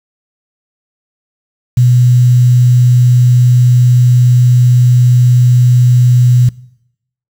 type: tone with quantisation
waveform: sine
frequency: 123.47 Hz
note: B2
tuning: in tune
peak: -4 dBFS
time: 1.77-6.49 s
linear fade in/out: 5 ms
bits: 5
effects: noise-tail reverb RT60 0.8 s tail -22 dB re dry